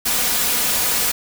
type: noise with comb filter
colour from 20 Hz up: white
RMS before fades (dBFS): -19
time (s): 0.05-1.12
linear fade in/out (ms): 10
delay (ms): 4.1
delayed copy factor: +0.5
effects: none